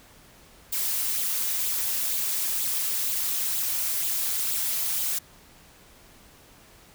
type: noise with flanger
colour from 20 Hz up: blue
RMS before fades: -27 dBFS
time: 0.72-5.19 s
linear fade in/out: 10 ms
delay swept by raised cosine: 0.25 to 4.65 ms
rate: 2.1 Hz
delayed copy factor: +0.5
effects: pink hiss -53 dBFS RMS until 6.94 s